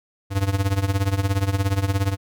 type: tone with tremolo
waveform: square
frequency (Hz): 98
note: G2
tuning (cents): 0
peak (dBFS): -16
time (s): 0.3-2.17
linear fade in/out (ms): 50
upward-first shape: triangle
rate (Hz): 17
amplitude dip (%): 90
effects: none